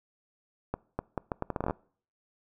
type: accelerating click train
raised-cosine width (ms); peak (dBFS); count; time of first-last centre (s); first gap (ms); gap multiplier
1; -16; 13; 0.74-1.708; 250; 0.75
effects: noise-tail reverb RT60 0.5 s tail -24 dB re dry